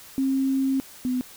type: tone pair in turn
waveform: sine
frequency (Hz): 268 / 252.3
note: C4 / B3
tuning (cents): +42 / +37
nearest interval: minor second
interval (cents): 105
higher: first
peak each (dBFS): -20 / -22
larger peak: first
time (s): 0.18-0.8 / 1.05-1.21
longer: first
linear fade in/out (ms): 0
effects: white hiss -46 dBFS RMS until 1.36 s